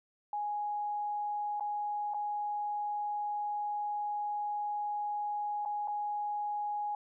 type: tone with dropouts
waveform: sine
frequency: 830.6 Hz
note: G#5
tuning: in tune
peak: -32 dBFS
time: 0.33-6.95 s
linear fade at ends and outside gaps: 2 ms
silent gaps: 1.598-1.607 / 2.137-2.144 / 5.651-5.658 / 5.875-5.881 s
effects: none